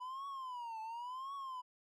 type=tone with vibrato; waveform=triangle; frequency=990 Hz; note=B5; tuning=4 cents sharp; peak=-40 dBFS; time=0-1.62 s; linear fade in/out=20 ms; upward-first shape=triangle; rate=0.93 Hz; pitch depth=220 cents each way; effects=none